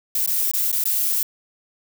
violet noise with dropouts, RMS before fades -21 dBFS, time 0.15-1.23 s, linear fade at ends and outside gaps 2 ms, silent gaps 0.262-0.275 / 0.514-0.536 / 0.716-0.727 / 0.84-0.855 s, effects none

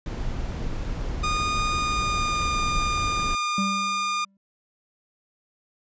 brown noise, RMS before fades -29 dBFS, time 0.06-3.35 s, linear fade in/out 2 ms
sawtooth tone with pitch glide, 1227 to 1212.2 Hz, D#6 to D#6, -25 to -46 cents, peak -20 dBFS, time 1.23-4.25 s, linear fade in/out 10 ms, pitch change -21 cents, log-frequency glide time 1.74-2.55 s
triangle tone with exponential decay, 196 Hz, G3, in tune, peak -20 dBFS, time 3.58-4.37 s, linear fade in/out 2 ms, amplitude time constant 170 ms
effects resampled to 16000 Hz

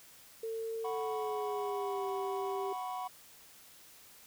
sine tone with pitch glide, 449.9 to 391.7 Hz, A4 to G4, +39 to -1 cents, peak -35 dBFS, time 0.43-2.73 s, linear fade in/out 5 ms, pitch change -240 cents, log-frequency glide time 0.82-2.07 s
triangle chord, F# suspended fourth, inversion none, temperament just, 740 / 986.7 / 1110 Hz, F#5 / B5 / C#6, 0 / -2 / +2 cents, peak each -37 / -39 / -42 dBFS, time 0.84-3.08 s, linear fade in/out 10 ms
effects tanh soft clip ceiling -23 dBFS + white hiss -57 dBFS RMS until 4.26 s

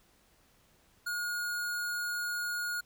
square tone, 1437 Hz, F6, 49 cents sharp, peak -33 dBFS, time 1.06-2.81 s, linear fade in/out 10 ms, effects pink hiss -66 dBFS RMS until 2.85 s

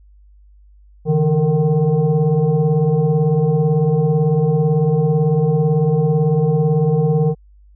sine tone with frequency modulation, 160 Hz, D#3, 49 cents sharp, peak -12 dBFS, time 1.05-7.35 s, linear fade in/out 50 ms, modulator 302 Hz, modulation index 1.1, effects added 50 Hz sine -44 dBFS peak until 7.75 s

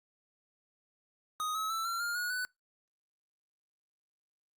square tone with pitch steps, 1248 / 1286.1 / 1325.3 / 1365.7 / 1407.3 / 1450.2 / 1494.5 Hz, D#6 / E6 / E6 / F6 / F6 / F#6 / F#6, +5 / -43 / +9 / -39 / +13 / -35 / +17 cents, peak -33 dBFS, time 1.4-2.45 s, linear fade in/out 0 ms, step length 150 ms, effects noise-tail reverb RT60 0.2 s tail -25 dB re dry + Opus 48 kbps

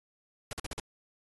pink noise bursts, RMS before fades -37 dBFS, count 5, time 0.51-0.799 s, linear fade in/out 2 ms, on 21 ms, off 46 ms, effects AAC 32 kbps

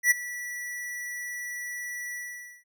square tone with ADSR envelope, 1953 Hz, B6, 20 cents flat, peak -16 dBFS, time 0.03-2.64 s, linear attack 78 ms, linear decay 17 ms, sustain -18 dB, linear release 500 ms, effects none

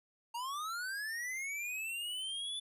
square linear sweep, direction up, 916 to 3500 Hz, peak -38 dBFS, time 0.34-2.6 s, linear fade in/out 10 ms, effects resampled to 32000 Hz

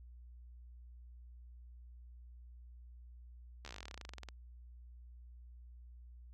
slowing click train, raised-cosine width 0.2 ms, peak -30 dBFS, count 23, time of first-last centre 3.65-4.287 s, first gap 13 ms, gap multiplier 1.07, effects added 60 Hz sine -52 dBFS peak until 6.33 s

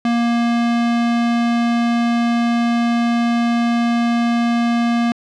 square tone, 235.4 Hz, A#3, 17 cents sharp, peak -15 dBFS, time 0.05-5.12 s, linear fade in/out 2 ms, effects low-pass 4000 Hz 12 dB/octave

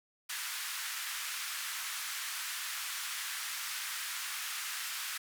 pink band-pass noise, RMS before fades -39 dBFS, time 0.29-5.18 s, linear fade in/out 10 ms, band 1300 to 16000 Hz, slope 24 dB/octave, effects none

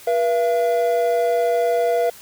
triangle tone pair together, 482.2 / 678 Hz, B4 / E5, -41 / +49 cents, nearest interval tritone, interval 590 cents, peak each -17 dBFS, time 0.07-2.1 s, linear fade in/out 5 ms, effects white hiss -43 dBFS RMS until 2.21 s

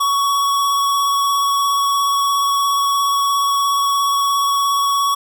square tone with vibrato, 1120 Hz, C#6, 18 cents sharp, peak -15 dBFS, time 0-5.15 s, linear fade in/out 10 ms, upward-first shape triangle, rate 17 Hz, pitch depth 16 cents each way, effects none

